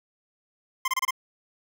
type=tone bursts; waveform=25% pulse; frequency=1046.5 Hz; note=C6; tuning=in tune; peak=-19 dBFS; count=5; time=0.85-1.108 s; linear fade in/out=5 ms; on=30 ms; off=27 ms; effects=none